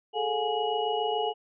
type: tone cluster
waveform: sine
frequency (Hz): 415.2 / 442.2 / 719 / 835 / 2914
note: G#4 / A4 / F#5 / G#5 / F#7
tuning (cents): 0 / +9 / -50 / +9 / -27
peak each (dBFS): -34 / -30 / -32 / -31 / -35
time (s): 0.13-1.34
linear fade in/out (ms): 50
effects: none